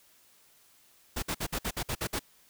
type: noise bursts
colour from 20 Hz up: pink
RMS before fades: -32 dBFS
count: 9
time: 1.16-2.194 s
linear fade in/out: 10 ms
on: 66 ms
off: 55 ms
effects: white hiss -62 dBFS RMS until 2.49 s